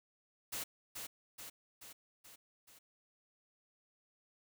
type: noise with echo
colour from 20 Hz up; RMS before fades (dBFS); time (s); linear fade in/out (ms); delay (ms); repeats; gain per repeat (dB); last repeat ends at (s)
white; -41; 0.52-0.64; 10; 430; 5; -4; 2.79
effects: none